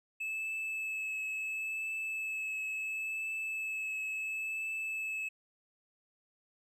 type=tone with vibrato; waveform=triangle; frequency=2606 Hz; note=E7; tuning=20 cents flat; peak=-33 dBFS; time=0.2-5.29 s; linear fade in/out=10 ms; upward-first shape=triangle; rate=0.72 Hz; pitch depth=16 cents each way; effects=none